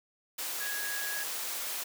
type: tone in noise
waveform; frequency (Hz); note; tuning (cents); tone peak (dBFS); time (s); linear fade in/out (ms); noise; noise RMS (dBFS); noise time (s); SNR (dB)
sine; 1661.2; G#6; 0; -36; 0.6-1.24; 10; white; -36; 0.38-1.84; -3
effects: high-pass 400 Hz 12 dB/octave